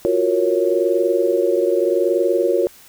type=chord; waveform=sine; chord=Gb major seventh; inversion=third; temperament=equal; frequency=349.2 / 370 / 466.2 / 554.4 Hz; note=F4 / Gb4 / Bb4 / Db5; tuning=0 / 0 / 0 / 0 cents; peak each=-20 dBFS; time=0.05-2.67 s; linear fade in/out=0 ms; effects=white hiss -46 dBFS RMS until 2.88 s